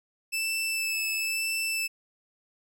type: tone with vibrato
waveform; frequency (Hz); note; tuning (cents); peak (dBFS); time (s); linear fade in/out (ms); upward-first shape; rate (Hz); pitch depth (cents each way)
sawtooth; 2637; E7; 0; -24; 0.32-1.88; 20; sine; 1; 15
effects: none